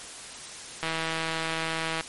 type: click train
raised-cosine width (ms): 0.3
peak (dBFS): -13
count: 192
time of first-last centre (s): 0.83-2.009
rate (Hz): 162
effects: white hiss -41 dBFS RMS until 2.08 s + MP3 48 kbps